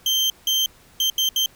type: tone bursts at uneven times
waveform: 35% pulse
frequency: 3136 Hz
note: G7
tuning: in tune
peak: -16 dBFS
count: 5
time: 0.06-0.3 / 0.47-0.66 / 1-1.1 / 1.18-1.29 / 1.36-1.46 s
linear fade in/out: 2 ms
effects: pink hiss -52 dBFS RMS until 1.55 s